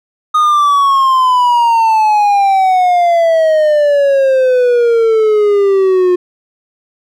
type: exponential sweep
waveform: triangle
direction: down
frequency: 1242 to 356.7 Hz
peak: -5 dBFS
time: 0.34-6.16 s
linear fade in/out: 10 ms
effects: none